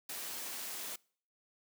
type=high-pass noise; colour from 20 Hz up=white; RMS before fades=-42 dBFS; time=0.09-0.96 s; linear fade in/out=5 ms; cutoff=190 Hz; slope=12 dB/octave; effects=noise-tail reverb RT60 0.5 s tail -25 dB re dry